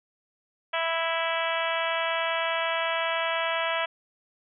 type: harmonic tone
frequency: 329.6 Hz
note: E4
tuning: in tune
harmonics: 2 / 3 / 4 / 5 / 6 / 7 / 8 / 9 / 10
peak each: -30 / -32 / -33 / -34 / -35 / -35 / -36 / -37 / -37 dBFS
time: 0.73-3.86 s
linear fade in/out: 10 ms
effects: none